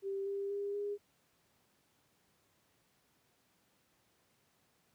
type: tone with pitch steps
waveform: sine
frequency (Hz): 392 / 397.5 / 403 / 408.6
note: G4 / G4 / G4 / G#4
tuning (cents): 0 / +24 / +48 / -28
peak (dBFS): -35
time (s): 0.02-0.98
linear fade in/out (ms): 50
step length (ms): 240
effects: pink hiss -73 dBFS RMS until 4.94 s + high-pass 100 Hz 12 dB/octave